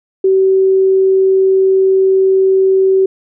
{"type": "tone", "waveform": "sine", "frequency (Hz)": 382.1, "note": "G4", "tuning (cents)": -44, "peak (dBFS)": -7, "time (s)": [0.24, 3.06], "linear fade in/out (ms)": 5, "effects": []}